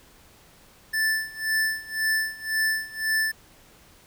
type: tone with tremolo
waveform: square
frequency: 1760 Hz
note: A6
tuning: in tune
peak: -21 dBFS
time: 0.93-3.32 s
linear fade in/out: 10 ms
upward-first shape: sine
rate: 1.9 Hz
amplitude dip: 90%
effects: pink hiss -54 dBFS RMS until 4.06 s